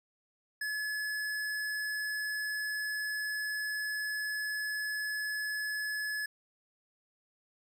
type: tone with hard clipping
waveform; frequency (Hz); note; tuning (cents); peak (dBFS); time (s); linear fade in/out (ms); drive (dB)
sine; 1708; G#6; +48; -34; 0.61-6.26; 5; 18
effects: none